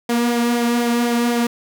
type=tone with flanger; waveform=sawtooth; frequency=237.9 Hz; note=A#3; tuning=35 cents sharp; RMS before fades=-18 dBFS; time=0.09-1.47 s; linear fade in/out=5 ms; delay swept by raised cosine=0.71 to 2.91 ms; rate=4 Hz; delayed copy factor=-0.5; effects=none